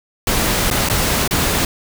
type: noise with dropouts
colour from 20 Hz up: pink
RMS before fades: -17 dBFS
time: 0.27-1.65 s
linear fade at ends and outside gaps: 2 ms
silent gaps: 0.702-0.711 / 0.888-0.898 / 1.277-1.309 s
effects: none